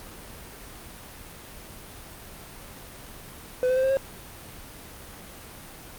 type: tone with pitch steps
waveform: triangle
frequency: 504 / 512.8 / 521.8 / 530.9 / 540.2 Hz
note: B4 / C5 / C5 / C5 / C#5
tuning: +35 / -35 / -5 / +25 / -45 cents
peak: -18 dBFS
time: 3.63-3.97 s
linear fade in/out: 0 ms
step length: 68 ms
effects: pink hiss -43 dBFS RMS until 5.98 s + Opus 32 kbps